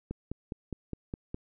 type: click train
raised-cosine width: 3 ms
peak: -22 dBFS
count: 7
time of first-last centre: 0.11-1.345 s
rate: 4.86 Hz
effects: none